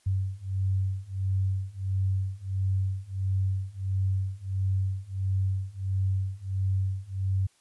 sine beating tone pair, 95 / 96.5 Hz, F#2 / G2, +46 / -27 cents, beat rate 1.5 Hz, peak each -29 / -28 dBFS, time 0.06-7.47 s, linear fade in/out 10 ms, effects white hiss -65 dBFS RMS until 7.6 s + resampled to 24000 Hz

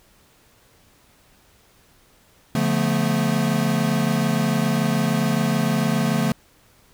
square chord, B half-diminished seventh, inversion first, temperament equal with one note detuned, 143.81 / 174.61 / 220 / 246.9 Hz, D3 / F3 / A3 / B3, -36 / 0 / 0 / 0 cents, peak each -25 / -25 / -23 / -28 dBFS, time 2.55-6.32 s, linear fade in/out 2 ms, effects pink hiss -56 dBFS RMS until 6.93 s

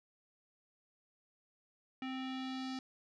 square tone with low-pass filter sweep, 261.2 Hz, C4, 3 cents flat, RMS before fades -41 dBFS, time 2.02-2.79 s, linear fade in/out 2 ms, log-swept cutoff 2700 to 4900 Hz, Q 2.6, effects none

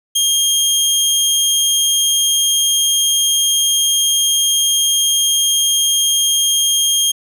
20% pulse tone, 3226 Hz, G7, 49 cents sharp, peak -7 dBFS, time 0.15-7.12 s, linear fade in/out 10 ms, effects none

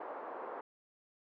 white band-pass noise, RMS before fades -44 dBFS, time 0-0.61 s, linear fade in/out 5 ms, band 350 to 1100 Hz, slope 24 dB/octave, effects none

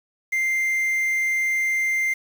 triangle tone with quantisation, 2093 Hz, C7, in tune, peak -18 dBFS, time 0.32-2.14 s, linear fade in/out 10 ms, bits 7, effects none

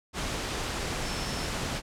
sine tone in noise, 5330 Hz, E8, 18 cents sharp, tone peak -41 dBFS, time 1.02-1.49 s, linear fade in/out 50 ms, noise pink, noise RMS -32 dBFS, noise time 0.13-1.82 s, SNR -12 dB, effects low-pass 8000 Hz 12 dB/octave

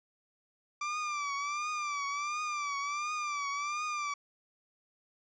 30% pulse tone with vibrato, 1174.7 Hz, D6, in tune, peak -30 dBFS, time 0.81-4.14 s, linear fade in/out 5 ms, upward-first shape triangle, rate 1.4 Hz, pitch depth 90 cents each way, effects resampled to 16000 Hz

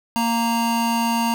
square tone pair together, 232 / 928 Hz, A#3 / A#5, -8 / -8 cents, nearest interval 2 octaves, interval 2400 cents, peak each -22 dBFS, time 0.16-1.34 s, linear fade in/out 0 ms, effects none

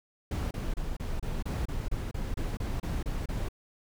brown noise bursts, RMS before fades -32 dBFS, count 14, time 0.31-3.487 s, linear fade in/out 5 ms, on 200 ms, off 29 ms, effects none

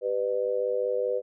sine tone with amplitude modulation, 498.5 Hz, B4, 16 cents sharp, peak -20 dBFS, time 0.01-1.22 s, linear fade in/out 50 ms, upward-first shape sine, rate 105 Hz, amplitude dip 95%, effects none

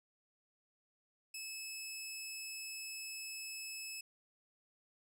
15% pulse tone, 2600 Hz, E7, 24 cents flat, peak -36 dBFS, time 1.34-4.01 s, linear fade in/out 5 ms, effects none

